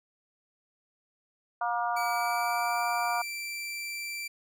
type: harmonic tone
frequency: 237.5 Hz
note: A#3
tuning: 33 cents sharp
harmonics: 3 / 4 / 5 / 6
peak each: -30 / -32 / -34 / -36 dBFS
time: 1.61-3.22 s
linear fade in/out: 5 ms
type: tone with pitch glide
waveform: sawtooth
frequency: 2293 to 2344 Hz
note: D7 to D7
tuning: -42 to -4 cents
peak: -31 dBFS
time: 1.96-4.28 s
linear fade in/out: 10 ms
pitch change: +38 cents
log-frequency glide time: 2.06-2.85 s
effects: none